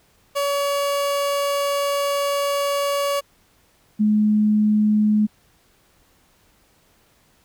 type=tone pair in turn; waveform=30% pulse / sine; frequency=566 / 212 Hz; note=C#5 / G#3; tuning=+36 / +36 cents; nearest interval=octave + perfect fourth; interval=1700 cents; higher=first; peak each=-17 / -14 dBFS; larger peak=second; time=0.35-3.21 / 3.99-5.27 s; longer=first; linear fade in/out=20 ms; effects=pink hiss -59 dBFS RMS until 7.44 s

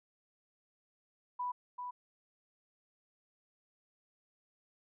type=tone with echo; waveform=sine; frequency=987.8 Hz; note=B5; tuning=in tune; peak=-34 dBFS; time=1.39-1.52 s; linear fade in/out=10 ms; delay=390 ms; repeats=1; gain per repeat=-5 dB; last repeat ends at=1.91 s; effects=none

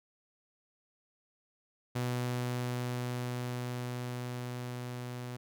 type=tone with level ramp; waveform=sawtooth; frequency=123.47 Hz; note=B2; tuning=in tune; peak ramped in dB=-27 to -35 dBFS; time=1.95-5.37 s; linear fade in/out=10 ms; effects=none

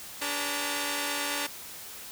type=tone cluster; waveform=5% pulse; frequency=287.8 / 404.7 / 495.9 / 913 Hz; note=D4 / G#4 / B4 / A#5; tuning=-35 / -45 / +7 / -36 cents; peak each=-21 / -28 / -27 / -22 dBFS; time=0.21-1.47 s; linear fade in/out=10 ms; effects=white hiss -43 dBFS RMS until 2.11 s

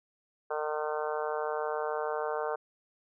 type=harmonic tone; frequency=152.2 Hz; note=D#3; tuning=38 cents flat; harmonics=3 / 4 / 5 / 6 / 7 / 8 / 9 / 10; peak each=-34 / -36 / -38 / -40 / -41 / -42 / -43 / -44 dBFS; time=0.5-2.56 s; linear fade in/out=10 ms; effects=none

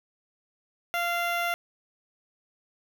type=tone with notch filter; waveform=15% pulse; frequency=692 Hz; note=F5; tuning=16 cents flat; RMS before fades=-28 dBFS; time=0.94-1.54 s; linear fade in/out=0 ms; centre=7500 Hz; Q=1.2; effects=none

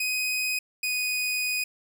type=tone pair in turn; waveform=sawtooth; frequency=2506 / 2487 Hz; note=D#7 / D#7; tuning=+12 / -1 cents; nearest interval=unison; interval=13 cents; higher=first; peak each=-22 dBFS; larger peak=neither; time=0-0.59 / 0.83-1.64 s; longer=second; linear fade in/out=5 ms; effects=none

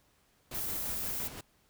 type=noise with tremolo; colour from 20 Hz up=pink; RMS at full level=-43 dBFS; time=0.51-1.41 s; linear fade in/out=5 ms; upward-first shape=square; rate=5.8 Hz; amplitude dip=35%
type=noise; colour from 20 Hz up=violet; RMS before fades=-36 dBFS; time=0.54-1.28 s; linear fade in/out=10 ms
effects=pink hiss -69 dBFS RMS until 1.69 s

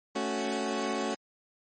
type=chord; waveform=20% pulse; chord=F# minor; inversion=first; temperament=equal; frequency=220 / 277.2 / 370 Hz; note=A3 / C#4 / F#4; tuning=0 / 0 / 0 cents; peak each=-29 dBFS; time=0.15-1.15 s; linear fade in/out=10 ms; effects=MP3 32 kbps

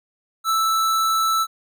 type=tone; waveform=square; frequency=1318.5 Hz; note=E6; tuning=in tune; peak=-18 dBFS; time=0.44-1.47 s; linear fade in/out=50 ms; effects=none

